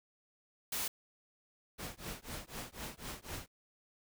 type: noise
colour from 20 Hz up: white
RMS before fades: -37 dBFS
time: 0.72-0.88 s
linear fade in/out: 5 ms
type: noise with tremolo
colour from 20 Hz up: pink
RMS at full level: -41 dBFS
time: 1.78-3.48 s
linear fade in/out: 20 ms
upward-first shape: triangle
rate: 4 Hz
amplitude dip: 100%
effects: none